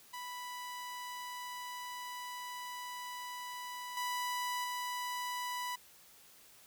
sawtooth tone with level steps, 987.8 Hz, B5, in tune, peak -38 / -31 / -33 dBFS, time 0.13-5.76 s, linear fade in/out 10 ms, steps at 3.97 / 4.64 s, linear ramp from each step 2 ms, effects white hiss -60 dBFS RMS until 6.66 s

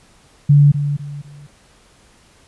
sine tone with echo, 144.3 Hz, D3, 30 cents flat, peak -6 dBFS, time 0.49-0.72 s, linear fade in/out 10 ms, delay 250 ms, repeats 3, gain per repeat -10 dB, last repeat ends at 1.47 s, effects pink hiss -51 dBFS RMS until 2.47 s + resampled to 24000 Hz

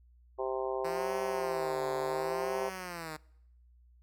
harmonic tone, 130.81 Hz, C3, in tune, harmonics 3 / 4 / 5 / 6 / 7 / 8, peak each -35 / -37 / -39 / -41 / -42 / -43 dBFS, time 0.38-2.7 s, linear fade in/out 20 ms
5% pulse tone with vibrato, 165.9 Hz, E3, 11 cents sharp, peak -28 dBFS, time 0.84-3.17 s, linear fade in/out 10 ms, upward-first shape sine, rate 0.69 Hz, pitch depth 230 cents each way
effects noise-tail reverb RT60 0.8 s tail -25 dB re dry + added 60 Hz sine -58 dBFS peak until 4.02 s

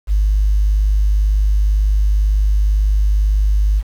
sine tone, 51 Hz, G#1, 31 cents flat, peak -10 dBFS, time 0.07-3.83 s, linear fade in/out 50 ms, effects tanh soft clip ceiling -6 dBFS + 7-bit

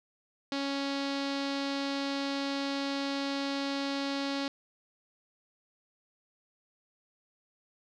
sawtooth tone with low-pass filter, 277.5 Hz, C#4, 2 cents sharp, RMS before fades -33 dBFS, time 0.52-4.48 s, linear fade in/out 2 ms, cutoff 4400 Hz, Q 3, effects none

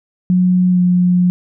sine tone with pitch glide, 181.7 to 179.1 Hz, F#3 to F3, -31 to +44 cents, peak -9 dBFS, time 0.3-1.3 s, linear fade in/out 0 ms, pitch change -25 cents, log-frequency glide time 0.7-0.8 s, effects none

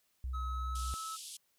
sine tone, 63.9 Hz, C2, 40 cents flat, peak -35 dBFS, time 0.24-0.94 s, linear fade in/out 0 ms
triangle tone with pitch glide, 1283 to 1301.7 Hz, E6 to E6, -47 to -22 cents, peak -38 dBFS, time 0.33-1.17 s, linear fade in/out 20 ms, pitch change +25 cents, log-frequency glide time 0.48-0.9 s
white band-pass noise, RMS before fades -47 dBFS, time 0.75-1.37 s, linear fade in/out 5 ms, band 2900 to 11000 Hz, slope 48 dB/octave
effects white hiss -75 dBFS RMS until 1.58 s

